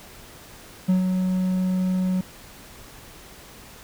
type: tone with ADSR envelope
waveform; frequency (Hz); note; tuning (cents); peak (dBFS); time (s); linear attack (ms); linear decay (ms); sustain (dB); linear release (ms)
triangle; 185; F#3; 0; -13; 0.88-2.21; 15; 130; -5; 4
effects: pink hiss -45 dBFS RMS until 3.83 s